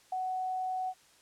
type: tone with ADSR envelope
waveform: sine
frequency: 745 Hz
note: F#5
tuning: 12 cents sharp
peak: -29 dBFS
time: 0.12-0.94 s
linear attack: 6 ms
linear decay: 4 ms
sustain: -2 dB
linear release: 54 ms
effects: white hiss -62 dBFS RMS until 1.21 s + low-pass 9000 Hz 12 dB/octave